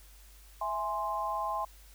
sine chord, E augmented, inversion none, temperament equal, 659.3 / 830.6 / 1046.5 Hz, E5 / G#5 / B#5, 0 / 0 / 0 cents, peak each -38 / -35 / -33 dBFS, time 0.61-1.65 s, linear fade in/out 5 ms, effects added 50 Hz sine -53 dBFS peak until 1.94 s + white hiss -59 dBFS RMS until 1.94 s

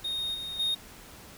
triangle tone with level steps, 3709 Hz, A#7, 9 cents flat, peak -28 / -33 / -24 dBFS, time 0.04-0.75 s, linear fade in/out 10 ms, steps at 0.34 / 0.59 s, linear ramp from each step 10 ms, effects pink hiss -49 dBFS RMS until 1.37 s

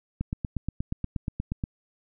click train, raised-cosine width 5 ms, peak -16 dBFS, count 13, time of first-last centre 0.21-1.639 s, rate 8.4 Hz, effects none

